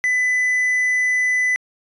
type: tone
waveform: triangle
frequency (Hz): 2000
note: B6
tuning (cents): +21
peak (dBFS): -14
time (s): 0.04-1.56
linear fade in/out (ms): 0
effects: resampled to 24000 Hz